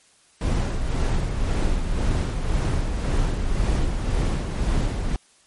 brown noise with tremolo, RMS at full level -20 dBFS, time 0.41-5.16 s, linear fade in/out 2 ms, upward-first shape sine, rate 1.9 Hz, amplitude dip 45%, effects white hiss -57 dBFS RMS until 5.46 s + MP3 48 kbps

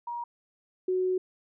sine tone pair in turn, 950 / 369.7 Hz, A#5 / F#4, +33 / -1 cents, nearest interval octave + major third, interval 1634 cents, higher first, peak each -32 / -24 dBFS, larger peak second, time 0.07-0.24 / 0.88-1.18 s, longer second, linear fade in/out 5 ms, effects none

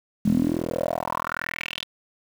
10% pulse tone with band-pass filter sweep, 41.2 Hz, E1, in tune, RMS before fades -26 dBFS, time 0.25-1.85 s, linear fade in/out 10 ms, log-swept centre 200 to 3600 Hz, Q 5.6, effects 7-bit

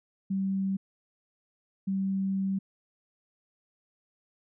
sine tone bursts at uneven times, 193.2 Hz, G3, 25 cents flat, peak -26 dBFS, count 2, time 0.3-0.77 / 1.87-2.59 s, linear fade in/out 10 ms, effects none

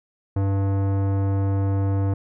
sine tone with tanh clipping, 98 Hz, G2, in tune, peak -21 dBFS, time 0.36-2.14 s, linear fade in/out 5 ms, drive 18 dB, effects none

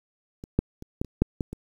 clicks, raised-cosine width 3 ms, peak -25 / -7 / -26 / -12 / -27 / -6 / -14 / -22 dBFS, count 8, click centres 0.439 / 0.59 / 0.824 / 1.015 / 1.047 / 1.22 / 1.408 / 1.53 s, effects 8-bit

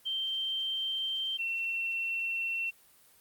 sine tone pair in turn, 3136 / 2709 Hz, G7 / E7, 0 / +47 cents, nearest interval minor third, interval 253 cents, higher first, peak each -30 / -30 dBFS, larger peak neither, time 0.05-1.38 / 1.38-2.71 s, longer neither, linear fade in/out 20 ms, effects white hiss -61 dBFS RMS until 3.2 s + Opus 32 kbps

